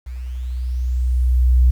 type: tone with level ramp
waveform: sine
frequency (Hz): 62.3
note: B1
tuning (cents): +16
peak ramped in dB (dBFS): -27 to -7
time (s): 0.06-1.71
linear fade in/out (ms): 10
effects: tanh soft clip ceiling -6 dBFS + 8-bit